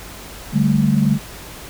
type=chord; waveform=sine; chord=D suspended fourth; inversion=none; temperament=equal with one note detuned; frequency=146.83 / 196 / 217.6 Hz; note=D3 / G3 / A3; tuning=0 / 0 / -19 cents; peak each=-17 dBFS; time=0.52-1.19 s; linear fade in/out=50 ms; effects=added 50 Hz sine -41 dBFS peak until 1.69 s + pink hiss -36 dBFS RMS until 1.69 s